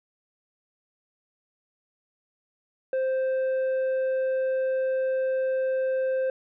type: tone with tanh clipping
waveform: sine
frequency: 523.3 Hz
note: C5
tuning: in tune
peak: -24 dBFS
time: 2.93-6.3 s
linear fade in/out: 2 ms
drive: 5 dB
effects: none